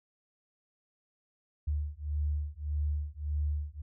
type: beating tone pair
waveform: sine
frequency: 73.42 / 75.12 Hz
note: D2 / D2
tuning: 0 / +40 cents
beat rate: 1.7 Hz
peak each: -33 / -33 dBFS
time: 1.67-3.82 s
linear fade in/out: 10 ms
effects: none